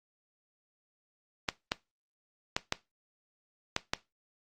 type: clicks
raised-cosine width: 0.2 ms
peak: -10 dBFS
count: 6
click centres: 1.488 / 1.719 / 2.565 / 2.724 / 3.764 / 3.935 s
effects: noise-tail reverb RT60 0.2 s tail -17 dB re dry + Opus 32 kbps